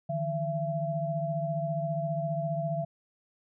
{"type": "tone cluster", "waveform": "sine", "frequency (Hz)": [151.6, 166.4, 673], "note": ["D#3", "E3", "E5"], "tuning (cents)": [-45, 17, 36], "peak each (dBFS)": [-32, -37, -31], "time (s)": [0.09, 2.85], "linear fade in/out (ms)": 10, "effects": []}